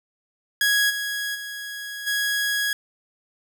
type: tone with level steps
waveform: sawtooth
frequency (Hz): 1661.2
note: G#6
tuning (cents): 0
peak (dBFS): -14 / -22 / -28 / -18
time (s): 0.61-2.73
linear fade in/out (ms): 2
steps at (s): 0.89 / 1.34 / 2.06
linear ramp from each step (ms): 20
effects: none